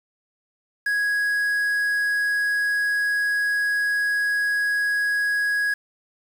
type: tone with quantisation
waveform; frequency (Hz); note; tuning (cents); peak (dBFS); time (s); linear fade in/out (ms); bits
triangle; 1661.2; G#6; 0; -18; 0.86-5.74; 5; 7
effects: none